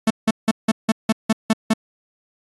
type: tone bursts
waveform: 45% pulse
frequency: 220.9 Hz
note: A3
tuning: 7 cents sharp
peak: -13 dBFS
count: 9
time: 0.07-1.736 s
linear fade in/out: 5 ms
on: 34 ms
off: 170 ms
effects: AAC 32 kbps